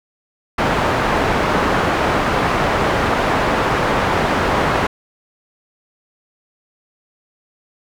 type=low-pass noise; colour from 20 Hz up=white; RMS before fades=-17 dBFS; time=0.58-4.87 s; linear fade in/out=5 ms; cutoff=1200 Hz; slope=12 dB/octave; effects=none